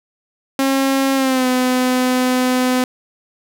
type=tone with pitch glide; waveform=sawtooth; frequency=270 to 253.4 Hz; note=C#4 to B3; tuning=-45 to +45 cents; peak=-10 dBFS; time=0.59-2.84 s; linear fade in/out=2 ms; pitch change=-110 cents; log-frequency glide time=1.15-1.47 s; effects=none